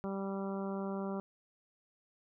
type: harmonic tone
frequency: 195.4 Hz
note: G3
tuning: 5 cents flat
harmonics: 1 / 2 / 3 / 4 / 5 / 6 / 7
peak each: -37 / -41 / -44 / -48 / -49 / -50 / -52 dBFS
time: 0.04-1.2 s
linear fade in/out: 0 ms
effects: none